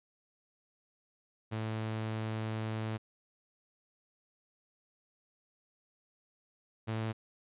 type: tone pair in turn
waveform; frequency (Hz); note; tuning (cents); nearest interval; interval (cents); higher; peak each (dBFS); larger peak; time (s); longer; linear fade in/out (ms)
sawtooth; 110 / 110.89; A2 / A2; 0 / +14; unison; 14; second; -30 / -29; second; 1.51-2.98 / 6.87-7.13; first; 20
effects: resampled to 8000 Hz